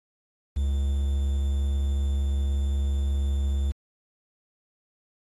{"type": "tone with quantisation", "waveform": "triangle", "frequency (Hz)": 69.3, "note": "C#2", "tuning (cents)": 0, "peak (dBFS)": -20, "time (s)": [0.56, 3.72], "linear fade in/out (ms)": 10, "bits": 8, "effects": ["AAC 32 kbps"]}